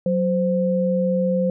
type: tone pair together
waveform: sine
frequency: 185 / 518.9 Hz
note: F#3 / C5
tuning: 0 / -14 cents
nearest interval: octave + tritone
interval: 1786 cents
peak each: -20 dBFS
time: 0.06-1.5 s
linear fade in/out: 2 ms
effects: none